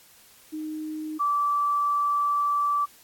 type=tone pair in turn; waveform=sine; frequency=309.8 / 1160.6 Hz; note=D#4 / D6; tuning=-7 / -21 cents; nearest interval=octave + major seventh; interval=2286 cents; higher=second; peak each=-30 / -21 dBFS; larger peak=second; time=0.52-1.19 / 1.19-2.86 s; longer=second; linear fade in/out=20 ms; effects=white hiss -54 dBFS RMS until 3.03 s + AAC 64 kbps